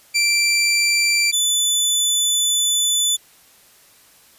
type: tone pair in turn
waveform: 20% pulse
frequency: 2349 / 3494 Hz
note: D7 / A7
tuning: 0 / -13 cents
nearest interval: perfect fifth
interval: 687 cents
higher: second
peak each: -10 dBFS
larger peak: neither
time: 0.14-1.32 / 1.32-3.17 s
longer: second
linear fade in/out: 20 ms
effects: white hiss -51 dBFS RMS until 4.38 s + resampled to 32000 Hz